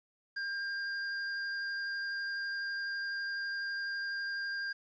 square tone with vibrato, 1600 Hz, G6, 35 cents sharp, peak -35 dBFS, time 0.36-4.73 s, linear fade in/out 10 ms, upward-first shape sine, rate 12 Hz, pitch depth 9 cents each way, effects resampled to 16000 Hz + 11-bit

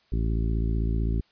harmonic tone, 55.7 Hz, A1, 22 cents sharp, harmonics 1 / 2 / 3 / 4 / 5 / 6 / 7, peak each -24 / -30 / -34 / -36 / -38 / -40 / -41 dBFS, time 0.12-1.21 s, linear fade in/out 5 ms, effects white hiss -64 dBFS RMS until 1.31 s + resampled to 11025 Hz

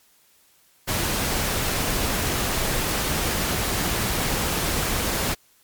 pink noise, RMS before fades -24 dBFS, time 0.87-5.35 s, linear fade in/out 20 ms, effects white hiss -59 dBFS RMS until 5.63 s + MP3 96 kbps

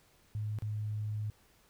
sine tone with dropouts, 106.3 Hz, G#2, 41 cents sharp, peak -33 dBFS, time 0.35-1.3 s, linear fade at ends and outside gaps 0 ms, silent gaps 0.587-0.622 s, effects pink hiss -66 dBFS RMS until 1.69 s

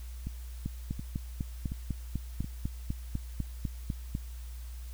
two click trains, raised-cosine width 5 ms, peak -24 / -20 dBFS, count 4 / 15, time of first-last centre 0.27-2.444 / 0.66-4.151 s, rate 1.38 / 4.01 Hz, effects added 60 Hz sine -39 dBFS peak until 4.93 s + white hiss -56 dBFS RMS until 4.93 s

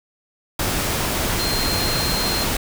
sine tone in noise, 4186 Hz, C8, in tune, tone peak -24 dBFS, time 1.39-2.44 s, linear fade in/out 5 ms, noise pink, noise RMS -22 dBFS, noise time 0.59-2.57 s, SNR -5 dB, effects none

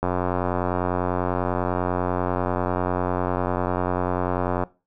click train, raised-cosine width 1 ms, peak -9 dBFS, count 416, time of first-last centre 0.03-4.636 s, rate 90.1 Hz, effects noise-tail reverb RT60 0.3 s tail -21 dB re dry

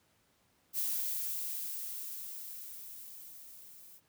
violet noise with level ramp, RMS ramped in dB -33 to -55 dBFS, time 0.73-4.01 s, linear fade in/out 50 ms, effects pink hiss -71 dBFS RMS until 4.08 s + high-pass 80 Hz 12 dB/octave

